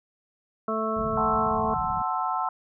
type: harmonic tone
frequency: 220 Hz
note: A3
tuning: in tune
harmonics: 1 / 2 / 3 / 5 / 6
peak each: -31 / -31 / -31 / -31 / -31 dBFS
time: 0.68-1.74 s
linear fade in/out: 2 ms
type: low-pass noise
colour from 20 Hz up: white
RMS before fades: -37 dBFS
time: 0.96-2.02 s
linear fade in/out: 2 ms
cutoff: 210 Hz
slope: 48 dB/octave
type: chord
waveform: sine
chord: F# half-diminished seventh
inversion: none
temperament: equal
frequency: 740 / 880 / 1046.5 / 1318.5 Hz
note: F#5 / A5 / C6 / E6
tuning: 0 / 0 / 0 / 0 cents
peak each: -30 dBFS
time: 1.17-2.49 s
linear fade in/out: 2 ms
effects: none